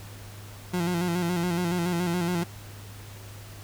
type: tone with vibrato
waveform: 30% pulse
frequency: 174.61 Hz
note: F3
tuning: in tune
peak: -22 dBFS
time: 0.73-2.44 s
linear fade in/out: 10 ms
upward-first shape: square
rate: 7.1 Hz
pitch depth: 49 cents each way
effects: added 102 Hz sine -42 dBFS peak until 3.63 s + pink hiss -47 dBFS RMS until 3.63 s